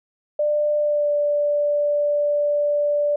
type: tone with pitch glide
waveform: sine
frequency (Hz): 595 to 585.5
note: D5 to D5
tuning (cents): +22 to -5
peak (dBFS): -17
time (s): 0.39-3.16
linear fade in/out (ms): 5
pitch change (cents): -27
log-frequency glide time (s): 0.78-1.11
effects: none